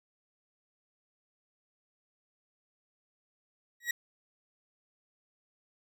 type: tone with exponential growth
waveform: 40% pulse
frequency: 1910 Hz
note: A#6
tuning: 42 cents sharp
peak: -24 dBFS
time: 3.8-3.91 s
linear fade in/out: 5 ms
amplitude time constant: 22 ms
effects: none